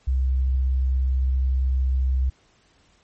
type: tone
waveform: sine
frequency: 65 Hz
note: C2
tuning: 11 cents flat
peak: -18 dBFS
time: 0.07-2.3 s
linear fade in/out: 10 ms
effects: pink hiss -60 dBFS RMS until 3.03 s + MP3 32 kbps